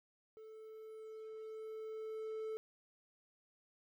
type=tone with level ramp; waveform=triangle; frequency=438.3 Hz; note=A4; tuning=7 cents flat; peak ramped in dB=-50 to -37 dBFS; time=0.37-2.57 s; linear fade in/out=0 ms; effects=13-bit